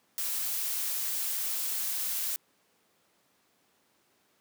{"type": "noise", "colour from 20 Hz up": "blue", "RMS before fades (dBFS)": -32, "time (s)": [0.18, 2.36], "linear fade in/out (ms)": 0, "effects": ["pink hiss -69 dBFS RMS until 4.4 s", "high-pass 200 Hz 12 dB/octave"]}